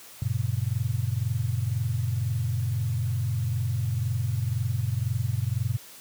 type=chord; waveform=sine; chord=F# major; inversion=none; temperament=equal with one note detuned; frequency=94.66 / 116.54 / 138.59 Hz; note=F#2 / A#2 / C#3; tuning=+40 / 0 / 0 cents; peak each=-29 / -26 / -32 dBFS; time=0.22-5.77 s; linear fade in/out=0 ms; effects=white hiss -47 dBFS RMS until 6 s + high-pass 60 Hz 12 dB/octave